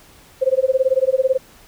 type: tone with tremolo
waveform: sine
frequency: 524 Hz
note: C5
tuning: 2 cents sharp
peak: -10 dBFS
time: 0.41-1.38 s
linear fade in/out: 20 ms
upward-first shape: sine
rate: 18 Hz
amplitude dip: 100%
effects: pink hiss -48 dBFS RMS until 1.67 s